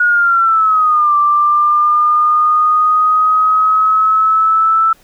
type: linear two-way sweep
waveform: sine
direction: down then up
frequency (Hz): 1454 to 1174.7 to 1324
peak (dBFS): -8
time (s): 0-4.93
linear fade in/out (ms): 5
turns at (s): 1.16
effects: pink hiss -49 dBFS RMS until 5.03 s